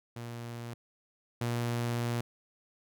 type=tone pair in turn; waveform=sawtooth; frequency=118.1 / 118.92 Hz; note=A#2 / A#2; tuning=+23 / +35 cents; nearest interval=unison; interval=12 cents; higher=second; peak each=-35 / -26 dBFS; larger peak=second; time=0.16-0.74 / 1.41-2.21 s; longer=second; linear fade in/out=5 ms; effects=none